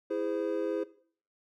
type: chord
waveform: triangle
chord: E augmented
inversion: none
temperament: just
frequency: 329.6 / 412 / 515 Hz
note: E4 / G#4 / B#4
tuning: 0 / -14 / -28 cents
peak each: -32 dBFS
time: 0.1-0.84 s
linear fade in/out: 10 ms
effects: noise-tail reverb RT60 0.5 s tail -17 dB re dry